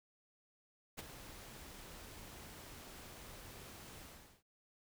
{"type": "noise with ADSR envelope", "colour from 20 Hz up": "pink", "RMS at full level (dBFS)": -43, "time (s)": [0.97, 4.43], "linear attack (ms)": 20, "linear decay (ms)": 21, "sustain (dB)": -10, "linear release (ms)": 420, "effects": []}